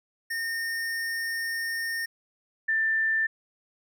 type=tone pair in turn; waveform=square / sine; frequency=1829 / 1780 Hz; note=A#6 / A6; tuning=-33 / +20 cents; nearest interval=unison; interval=47 cents; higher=first; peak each=-29 / -22 dBFS; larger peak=second; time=0.3-2.06 / 2.68-3.27 s; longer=first; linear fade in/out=10 ms; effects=none